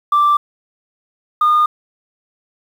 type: tone pair in turn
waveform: sine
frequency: 1174.7 / 1218.9 Hz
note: D6 / D#6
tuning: 0 / -36 cents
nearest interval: minor second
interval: 64 cents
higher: second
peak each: -8 dBFS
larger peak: neither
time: 0.12-0.37 / 1.41-1.66 s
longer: neither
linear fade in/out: 5 ms
effects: tanh soft clip ceiling -7 dBFS + 7-bit